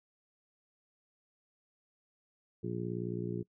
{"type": "harmonic tone", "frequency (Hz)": 59, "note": "A#1", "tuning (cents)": 22, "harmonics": [2, 3, 4, 5, 6, 7], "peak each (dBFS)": [-40, -39, -45, -45, -40, -43], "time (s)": [2.63, 3.43], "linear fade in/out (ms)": 10, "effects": ["noise-tail reverb RT60 0.1 s tail -24 dB re dry"]}